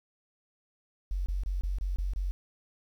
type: tone bursts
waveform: sine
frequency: 46.25 Hz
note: F#1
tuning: in tune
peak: -28 dBFS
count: 7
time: 1.11-2.31 s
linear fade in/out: 0 ms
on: 150 ms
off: 25 ms
effects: 10-bit